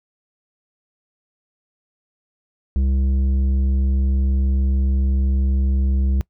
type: tone with tanh clipping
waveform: sine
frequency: 66.6 Hz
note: C2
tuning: 31 cents sharp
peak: -17 dBFS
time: 2.76-6.21 s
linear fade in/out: 0 ms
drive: 9 dB
effects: noise-tail reverb RT60 0.1 s tail -23 dB re dry

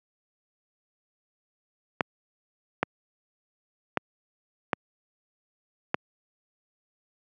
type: clicks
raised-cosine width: 0.5 ms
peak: -7 dBFS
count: 5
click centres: 2.008 / 2.83 / 3.973 / 4.732 / 5.944 s
effects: high-pass 150 Hz 12 dB/octave

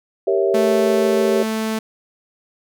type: chord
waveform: sine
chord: G diminished seventh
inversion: none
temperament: equal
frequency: 392 / 466.2 / 554.4 / 659.3 Hz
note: G4 / Bb4 / Db5 / Fb5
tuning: 0 / 0 / 0 / 0 cents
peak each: -17 / -22 / -22 / -22 dBFS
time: 0.27-1.43 s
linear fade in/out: 5 ms
type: tone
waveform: sawtooth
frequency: 220 Hz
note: A3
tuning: in tune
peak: -16 dBFS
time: 0.54-1.79 s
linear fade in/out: 5 ms
effects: none

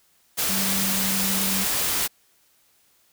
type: tone in noise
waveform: sine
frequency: 193 Hz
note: G3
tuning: 27 cents flat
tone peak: -28 dBFS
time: 0.48-1.65 s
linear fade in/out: 20 ms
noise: white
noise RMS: -24 dBFS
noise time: 0.37-2.08 s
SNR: -7 dB
effects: white hiss -62 dBFS RMS until 3.12 s

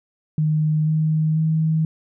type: tone with pitch steps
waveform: sine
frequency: 154.3 / 156.45 / 158.64 Hz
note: D#3 / D#3 / D#3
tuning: -14 / +10 / +34 cents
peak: -16 dBFS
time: 0.38-1.85 s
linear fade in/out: 2 ms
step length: 490 ms
effects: none

